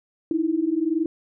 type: tone pair together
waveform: sine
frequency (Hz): 308.4 / 329.6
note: D#4 / E4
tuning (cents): -15 / 0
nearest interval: minor second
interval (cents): 115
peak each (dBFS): -24 / -22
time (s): 0.31-1.06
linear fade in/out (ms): 2
effects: none